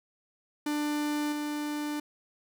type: tone with level steps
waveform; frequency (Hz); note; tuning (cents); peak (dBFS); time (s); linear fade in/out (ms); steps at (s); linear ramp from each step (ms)
45% pulse; 296.7; D4; +18; -28 / -31; 0.66-2; 5; 1.32; 5
effects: none